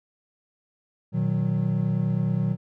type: chord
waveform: triangle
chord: B major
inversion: none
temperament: equal with one note detuned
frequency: 120.44 / 155.56 / 185 Hz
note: B2 / D#3 / F#3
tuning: -43 / 0 / 0 cents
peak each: -24 dBFS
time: 1.12-2.57 s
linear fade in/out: 50 ms
effects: none